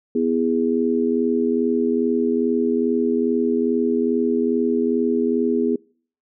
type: chord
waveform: sine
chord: E major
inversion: second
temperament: just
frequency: 247.2 / 329.6 / 412 Hz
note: B3 / E4 / G#4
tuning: +2 / 0 / -14 cents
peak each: -20 / -24 / -21 dBFS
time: 0.15-5.76 s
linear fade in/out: 5 ms
effects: noise-tail reverb RT60 0.5 s tail -26 dB re dry